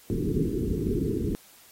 white low-pass noise, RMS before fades -27 dBFS, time 0.1-1.35 s, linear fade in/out 0 ms, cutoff 430 Hz, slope 96 dB/octave, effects white hiss -54 dBFS RMS until 1.71 s + AAC 48 kbps

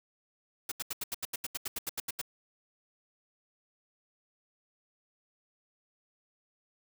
white noise bursts, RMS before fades -35 dBFS, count 15, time 0.69-2.215 s, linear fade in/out 5 ms, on 27 ms, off 80 ms, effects none

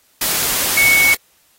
sine tone in noise, 2217 Hz, C#7, in tune, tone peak -10 dBFS, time 0.77-1.14 s, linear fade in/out 5 ms, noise white, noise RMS -18 dBFS, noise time 0.21-1.15 s, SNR +5 dB, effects white hiss -56 dBFS RMS until 1.58 s + AAC 48 kbps

